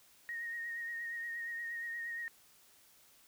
sine tone with vibrato, 1864.7 Hz, A#6, in tune, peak -38 dBFS, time 0.29-2.28 s, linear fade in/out 0 ms, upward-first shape triangle, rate 8.5 Hz, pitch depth 31 cents each way, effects white hiss -64 dBFS RMS until 3.27 s

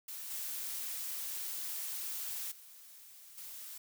blue noise with level steps, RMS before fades -44 / -40 / -55 / -47 dBFS, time 0.08-3.78 s, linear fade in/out 5 ms, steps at 0.3 / 2.51 / 3.37 s, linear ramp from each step 10 ms, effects none

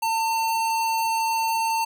square tone, 901 Hz, A5, 41 cents sharp, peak -22 dBFS, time 0.02-1.85 s, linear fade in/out 10 ms, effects none

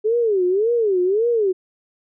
sine tone with vibrato, 413.6 Hz, G#4, 7 cents flat, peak -15 dBFS, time 0.04-1.53 s, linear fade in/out 20 ms, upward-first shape sine, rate 1.8 Hz, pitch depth 250 cents each way, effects none

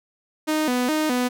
sawtooth tone with vibrato, 277.2 Hz, C#4, in tune, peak -16 dBFS, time 0.47-1.29 s, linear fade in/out 20 ms, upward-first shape square, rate 2.4 Hz, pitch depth 190 cents each way, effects none

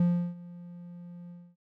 triangle tone with ADSR envelope, 174.61 Hz, F3, in tune, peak -18 dBFS, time 0-1.56 s, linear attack 4 ms, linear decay 340 ms, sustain -22 dB, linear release 260 ms, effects none

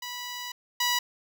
10% pulse tone pair in turn, 981 / 977 Hz, B5 / B5, -12 / -19 cents, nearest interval unison, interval 7 cents, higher first, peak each -26 / -15 dBFS, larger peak second, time 0.02-0.52 / 0.8-0.99 s, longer first, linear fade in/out 5 ms, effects none

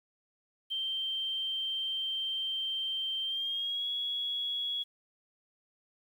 sine tone with pitch glide, 3139 to 3345 Hz, G7 to G#7, +2 to +12 cents, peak -31 dBFS, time 0.7-4.84 s, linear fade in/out 20 ms, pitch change +110 cents, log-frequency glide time 3.23-3.88 s, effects 10-bit

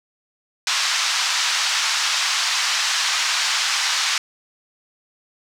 white band-pass noise, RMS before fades -21 dBFS, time 0.67-4.18 s, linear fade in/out 2 ms, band 940 to 6100 Hz, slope 24 dB/octave, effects none

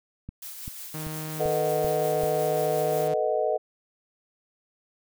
click train, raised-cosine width 5 ms, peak -24 dBFS, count 6, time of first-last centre 0.29-2.236 s, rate 2.57 Hz
blue noise with tremolo, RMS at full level -38 dBFS, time 0.42-3.08 s, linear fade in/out 5 ms, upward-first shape triangle, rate 5.6 Hz, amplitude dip 40%
sawtooth tone, 155.56 Hz, D#3, in tune, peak -29 dBFS, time 0.94-3.14 s, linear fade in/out 5 ms
sine chord, B dominant seventh, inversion third, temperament equal, 440 / 493.9 / 622.3 / 740 Hz, A4 / B4 / D#5 / F#5, 0 / 0 / 0 / 0 cents, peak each -28 / -29 / -26 / -30 dBFS, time 1.39-3.58 s, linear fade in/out 20 ms
effects none

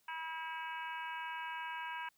harmonic tone, 322.8 Hz, E4, 36 cents flat, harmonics 3 / 4 / 5 / 6 / 7 / 8 / 9, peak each -42 / -54 / -45 / -59 / -50 / -51 / -53 dBFS, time 0.08-2.09 s, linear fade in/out 5 ms, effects white hiss -74 dBFS RMS until 2.17 s

